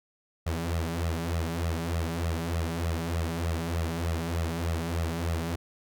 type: tone with flanger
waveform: sawtooth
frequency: 83.2 Hz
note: E2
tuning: 17 cents sharp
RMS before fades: -30 dBFS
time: 0.46-5.56 s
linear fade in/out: 10 ms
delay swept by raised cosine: 1.5 to 5.2 ms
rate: 3.3 Hz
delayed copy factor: +0.95
effects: none